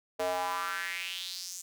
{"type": "tone with high-pass filter sweep", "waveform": "square", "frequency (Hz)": 90.6, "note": "F#2", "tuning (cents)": -36, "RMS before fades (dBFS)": -35, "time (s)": [0.19, 1.62], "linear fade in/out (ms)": 10, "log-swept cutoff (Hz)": [540, 7200], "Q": 4, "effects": []}